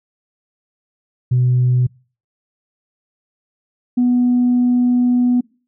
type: tone pair in turn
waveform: sine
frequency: 125.1 / 246.1 Hz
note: B2 / B3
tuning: +23 / -6 cents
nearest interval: octave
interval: 1171 cents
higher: second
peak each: -10 dBFS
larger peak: neither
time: 1.31-1.87 / 3.97-5.41 s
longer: second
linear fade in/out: 10 ms
effects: noise-tail reverb RT60 0.4 s tail -26 dB re dry + tanh soft clip ceiling -8 dBFS